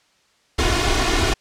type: noise with comb filter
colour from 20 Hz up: pink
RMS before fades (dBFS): -18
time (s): 0.58-1.34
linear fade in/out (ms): 10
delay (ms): 2.8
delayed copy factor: +0.9
effects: white hiss -60 dBFS RMS until 1.4 s + low-pass 6000 Hz 12 dB/octave